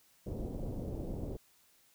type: low-pass noise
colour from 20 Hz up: pink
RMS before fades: -39 dBFS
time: 0.26-1.37 s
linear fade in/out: 10 ms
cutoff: 550 Hz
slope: 24 dB/octave
effects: white hiss -67 dBFS RMS until 1.94 s